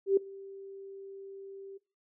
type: tone with ADSR envelope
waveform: sine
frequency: 391.3 Hz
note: G4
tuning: 3 cents flat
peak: -19 dBFS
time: 0.06-1.78 s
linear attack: 110 ms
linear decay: 4 ms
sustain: -24 dB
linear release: 14 ms
effects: noise-tail reverb RT60 0.3 s tail -21 dB re dry